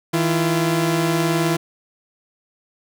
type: tone pair together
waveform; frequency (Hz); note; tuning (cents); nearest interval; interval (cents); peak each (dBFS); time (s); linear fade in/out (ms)
sawtooth; 160.7 / 340.5; E3 / F4; -44 / -44; octave + minor second; 1300; -16; 0.13-1.57; 10
effects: none